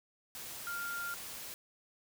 sine tone in noise, 1396.9 Hz, F6, in tune, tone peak -37 dBFS, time 0.67-1.14 s, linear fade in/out 0 ms, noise white, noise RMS -45 dBFS, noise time 0.35-1.54 s, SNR +5 dB, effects none

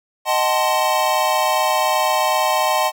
square chord, D# diminished seventh, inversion none, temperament equal with one note detuned, 622.3 / 757.3 / 880 / 1046.5 Hz, D#5 / F#5 / A5 / C6, 0 / +40 / 0 / 0 cents, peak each -22 dBFS, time 0.25-2.92 s, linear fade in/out 50 ms, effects none

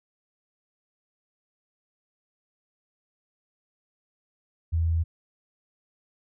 sine tone, 82.41 Hz, E2, in tune, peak -21 dBFS, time 4.72-5.04 s, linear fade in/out 20 ms, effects none

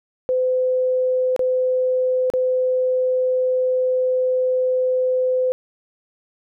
sine tone with dropouts, 510 Hz, C5, 44 cents flat, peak -16 dBFS, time 0.29-5.52 s, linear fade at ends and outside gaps 0 ms, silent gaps 1.363-1.393 / 2.301-2.337 s, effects none

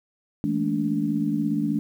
sine tone cluster, 163.5 / 213.4 / 230 / 288.5 Hz, E3 / G#3 / A#3 / D4, -14 / +47 / -23 / -31 cents, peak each -29 / -26 / -31 / -25 dBFS, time 0.44-1.79 s, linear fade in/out 0 ms, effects 9-bit

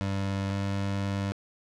25% pulse tone pair in turn, 98 / 98.91 Hz, G2 / G2, 0 / +16 cents, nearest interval unison, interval 16 cents, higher second, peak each -24 dBFS, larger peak neither, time 0.01-0.5 / 0.5-1.32 s, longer second, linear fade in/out 0 ms, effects low-pass 6000 Hz 12 dB/octave + 11-bit

